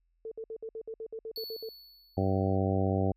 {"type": "tone bursts", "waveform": "sine", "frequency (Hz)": 445.8, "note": "A4", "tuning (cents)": 23, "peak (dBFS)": -36, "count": 12, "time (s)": [0.25, 1.69], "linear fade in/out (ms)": 2, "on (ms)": 65, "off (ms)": 60}
{"type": "tone with exponential decay", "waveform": "square", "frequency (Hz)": 4435, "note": "C#8", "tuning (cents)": 0, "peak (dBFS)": -36, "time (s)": [1.36, 2.56], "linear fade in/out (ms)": 1, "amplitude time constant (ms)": 260}
{"type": "harmonic tone", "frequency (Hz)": 96.1, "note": "G2", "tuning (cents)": -34, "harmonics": [1, 2, 3, 4, 5, 6, 7, 8], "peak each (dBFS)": [-29, -32, -34, -35, -36, -37, -37, -38], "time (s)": [2.17, 3.12], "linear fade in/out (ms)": 5}
{"effects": ["added 42 Hz sine -70 dBFS peak until 3.16 s"]}